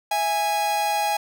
45% pulse tone pair together, 659.3 / 827.1 Hz, E5 / G#5, 0 / -7 cents, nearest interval major third, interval 393 cents, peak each -30 / -21 dBFS, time 0.11-1.17 s, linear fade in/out 5 ms, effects none

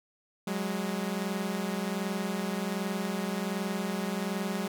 sawtooth tone pair together, 185.7 / 207 Hz, F#3 / G#3, +7 / -5 cents, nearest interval major second, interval 188 cents, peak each -29 / -29 dBFS, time 0.47-4.68 s, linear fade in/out 5 ms, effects none

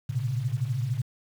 sine tone cluster, 112.9 / 123.9 / 137 Hz, A2 / B2 / C#3, +45 / +6 / -20 cents, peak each -30 dBFS, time 0.09-1.02 s, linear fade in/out 10 ms, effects 8-bit

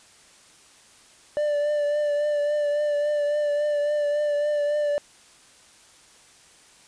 triangle tone with vibrato, 589 Hz, D5, 5 cents sharp, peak -19 dBFS, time 1.37-4.98 s, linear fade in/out 0 ms, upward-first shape triangle, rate 3.6 Hz, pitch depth 29 cents each way, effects white hiss -53 dBFS RMS until 6.87 s + resampled to 22050 Hz

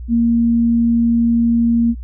sine tone, 233.1 Hz, A#3, in tune, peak -11 dBFS, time 0.08-1.95 s, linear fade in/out 50 ms, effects added 60 Hz sine -26 dBFS peak until 2.03 s

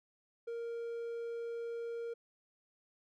triangle tone, 466.2 Hz, A#4, in tune, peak -36 dBFS, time 0.47-2.14 s, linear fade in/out 10 ms, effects none

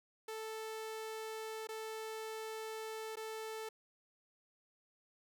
sawtooth tone with dropouts, 440 Hz, A4, in tune, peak -38 dBFS, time 0.28-3.69 s, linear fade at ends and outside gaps 5 ms, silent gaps 1.672-1.688 / 3.157-3.169 s, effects none

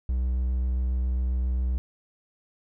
triangle tone with vibrato, 62.8 Hz, B1, 30 cents sharp, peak -21 dBFS, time 0.09-1.78 s, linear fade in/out 0 ms, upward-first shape square, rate 7.4 Hz, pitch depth 10 cents each way, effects none

